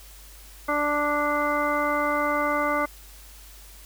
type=harmonic tone; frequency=293.7 Hz; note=D4; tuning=in tune; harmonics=1 / 2 / 3 / 4 / 5 / 7; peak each=-30 / -27 / -31 / -26 / -31 / -31 dBFS; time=0.68-2.86 s; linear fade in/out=10 ms; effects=added 50 Hz sine -46 dBFS peak until 3.85 s + white hiss -49 dBFS RMS until 3.85 s

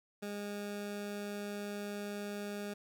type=tone; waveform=20% pulse; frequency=204.8 Hz; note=G#3; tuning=24 cents flat; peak=-34 dBFS; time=0.22-2.74 s; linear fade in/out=10 ms; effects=none

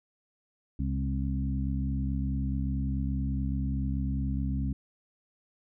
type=harmonic tone with a mistuned harmonic; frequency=67 Hz; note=C2; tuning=42 cents sharp; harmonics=1 / 2 / 3 / 4; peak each=-30 / -33 / -35 / -36 dBFS; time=0.79-4.73 s; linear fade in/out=5 ms; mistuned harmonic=3; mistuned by=+19 cents; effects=none

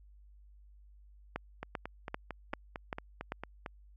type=two click trains; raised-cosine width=0.5 ms; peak=-20 / -24 dBFS; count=6 / 10; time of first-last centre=1.36-3.321 / 1.63-3.662 s; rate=2.55 / 4.43 Hz; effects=added 50 Hz sine -55 dBFS peak until 3.96 s

